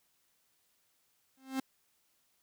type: tone with exponential growth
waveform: 45% pulse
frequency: 264.8 Hz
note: C4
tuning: 21 cents sharp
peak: -29 dBFS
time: 1.37-1.6 s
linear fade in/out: 5 ms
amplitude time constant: 49 ms
effects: white hiss -74 dBFS RMS until 2.42 s